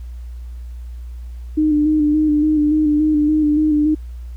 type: tone with vibrato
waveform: sine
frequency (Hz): 302.8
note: D#4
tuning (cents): -47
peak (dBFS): -12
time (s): 1.57-3.95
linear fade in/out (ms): 10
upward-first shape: square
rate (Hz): 3.5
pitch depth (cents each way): 29
effects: added 60 Hz sine -28 dBFS peak until 4.36 s + pink hiss -56 dBFS RMS until 4.36 s